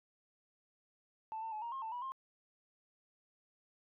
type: tone with pitch steps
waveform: sine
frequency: 881 / 897 / 857 / 938 / 1070 / 889 / 975 / 1062 Hz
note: A5 / A5 / A5 / A#5 / C6 / A5 / B5 / C6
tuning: +2 / +33 / -46 / +11 / +38 / +18 / -23 / +25 cents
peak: -38 dBFS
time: 1.32-2.12 s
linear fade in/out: 0 ms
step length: 100 ms
effects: tanh soft clip ceiling -35 dBFS